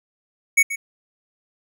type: tone with echo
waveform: square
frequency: 2229 Hz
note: C#7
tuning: 9 cents sharp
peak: -12 dBFS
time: 0.57-0.63 s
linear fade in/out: 10 ms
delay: 130 ms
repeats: 1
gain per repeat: -13 dB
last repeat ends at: 0.76 s
effects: none